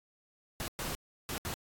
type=noise bursts at uneven times; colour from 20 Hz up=pink; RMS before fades=-37 dBFS; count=4; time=0.6-0.68 / 0.79-0.95 / 1.29-1.38 / 1.45-1.54 s; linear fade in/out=0 ms; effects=AAC 64 kbps